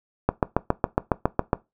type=click train; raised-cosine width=1 ms; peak=-4 dBFS; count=10; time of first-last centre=0.29-1.531 s; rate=7.25 Hz; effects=noise-tail reverb RT60 0.2 s tail -19 dB re dry